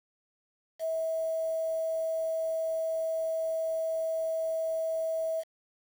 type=tone with quantisation; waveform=sine; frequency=647 Hz; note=E5; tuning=32 cents flat; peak=-28 dBFS; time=0.79-5.44 s; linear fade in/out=50 ms; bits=8; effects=none